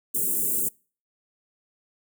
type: band-stop noise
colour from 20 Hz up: white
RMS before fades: -25 dBFS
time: 0.14-0.69 s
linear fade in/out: 10 ms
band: 450 to 7700 Hz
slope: 48 dB/octave
effects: noise-tail reverb RT60 0.4 s tail -26 dB re dry + high-pass 150 Hz 12 dB/octave